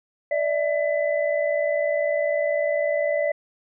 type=tone cluster; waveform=sine; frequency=586 / 646 / 2003 Hz; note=D5 / E5 / B6; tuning=-4 / -35 / +24 cents; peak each=-22 / -25 / -30 dBFS; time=0.31-3.32 s; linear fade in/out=5 ms; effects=none